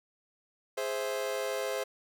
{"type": "chord", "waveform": "40% pulse", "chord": "Ab augmented", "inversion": "none", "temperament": "equal", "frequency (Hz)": [415.3, 523.3, 659.3], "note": ["Ab4", "C5", "E5"], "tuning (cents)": [0, 0, 0], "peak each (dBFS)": [-36, -33, -37], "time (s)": [0.77, 1.84], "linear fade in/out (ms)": 10, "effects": []}